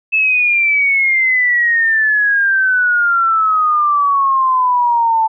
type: exponential sweep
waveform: sine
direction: down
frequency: 2621 to 880 Hz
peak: -10 dBFS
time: 0.12-5.28 s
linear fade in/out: 20 ms
effects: none